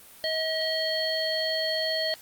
harmonic tone with a mistuned harmonic, 637 Hz, D#5, 41 cents sharp, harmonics 1 / 3 / 5 / 7, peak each -29 / -33 / -34 / -29 dBFS, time 0.24-2.14 s, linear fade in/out 0 ms, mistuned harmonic 7, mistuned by -36 cents, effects white hiss -50 dBFS RMS until 2.21 s + Opus 32 kbps

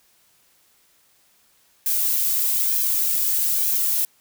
violet noise with flanger, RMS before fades -21 dBFS, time 1.86-4.05 s, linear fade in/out 2 ms, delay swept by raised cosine 1.2 to 2.4 ms, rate 1.1 Hz, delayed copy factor +0.5, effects white hiss -60 dBFS RMS until 4.2 s

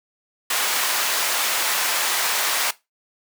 pink high-pass noise, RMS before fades -22 dBFS, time 0.5-2.71 s, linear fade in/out 5 ms, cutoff 970 Hz, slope 12 dB/octave, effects noise-tail reverb RT60 0.2 s tail -18 dB re dry

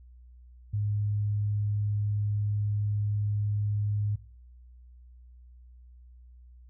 sine tone, 103.83 Hz, G#2, in tune, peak -26 dBFS, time 0.73-4.16 s, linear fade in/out 10 ms, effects noise-tail reverb RT60 0.4 s tail -20 dB re dry + added 61 Hz sine -49 dBFS peak until 6.69 s

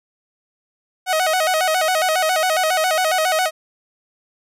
sawtooth tone with vibrato, 684 Hz, F5, 36 cents flat, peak -12 dBFS, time 1.06-3.51 s, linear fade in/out 50 ms, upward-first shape square, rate 7.3 Hz, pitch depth 140 cents each way, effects resampled to 32000 Hz

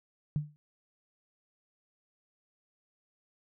sine tone with exponential decay, 149.2 Hz, D3, 28 cents sharp, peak -24 dBFS, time 0.36-0.56 s, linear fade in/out 0 ms, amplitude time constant 42 ms, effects none

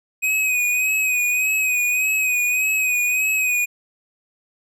square tone with vibrato, 2510 Hz, D#7, 15 cents sharp, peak -18 dBFS, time 0.22-3.66 s, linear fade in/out 20 ms, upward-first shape sine, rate 1.7 Hz, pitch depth 42 cents each way, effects none

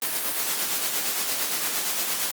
white noise with tremolo, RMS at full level -25 dBFS, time 0.02-2.31 s, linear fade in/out 2 ms, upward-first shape sine, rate 8.7 Hz, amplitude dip 35%, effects high-pass 200 Hz 12 dB/octave + Opus 32 kbps

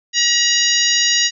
harmonic tone with a mistuned harmonic, 955 Hz, A#5, 42 cents sharp, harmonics 2 / 3 / 4 / 5 / 6 / 7, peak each -20 / -20 / -20 / -20 / -20 / -20 dBFS, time 0.13-1.31 s, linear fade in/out 50 ms, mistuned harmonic 6, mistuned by -28 cents, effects none

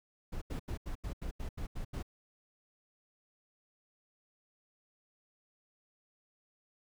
brown noise bursts, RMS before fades -38 dBFS, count 10, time 0.32-2.028 s, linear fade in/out 10 ms, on 97 ms, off 82 ms, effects none

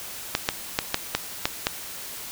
clicks, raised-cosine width 0.2 ms, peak -3 dBFS, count 7, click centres 0.351 / 0.489 / 0.789 / 0.944 / 1.15 / 1.455 / 1.669 s, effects white hiss -37 dBFS RMS until 2.31 s

